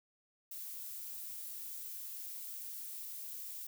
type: noise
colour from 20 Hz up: violet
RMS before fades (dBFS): -45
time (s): 0.51-3.67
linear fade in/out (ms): 5
effects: none